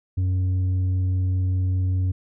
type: tone with tanh clipping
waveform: sine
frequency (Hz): 92.5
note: F#2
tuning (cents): 0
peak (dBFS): -20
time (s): 0.17-2.12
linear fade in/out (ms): 10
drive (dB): 4
effects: none